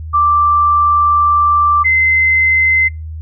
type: tone pair in turn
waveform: sine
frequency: 1174.7 / 2063 Hz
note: D6 / C7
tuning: 0 / -25 cents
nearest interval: minor seventh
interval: 975 cents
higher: second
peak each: -8 dBFS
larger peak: neither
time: 0.13-1.84 / 1.84-2.89 s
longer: first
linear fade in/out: 20 ms
effects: noise-tail reverb RT60 0.2 s tail -26 dB re dry + added 79 Hz sine -23 dBFS peak until 3.21 s